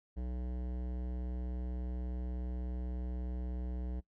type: tone with hard clipping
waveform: sine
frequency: 61.74 Hz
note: B1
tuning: in tune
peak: -38 dBFS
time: 0.16-4.01 s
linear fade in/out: 20 ms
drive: 16 dB
effects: noise-tail reverb RT60 0.1 s tail -22 dB re dry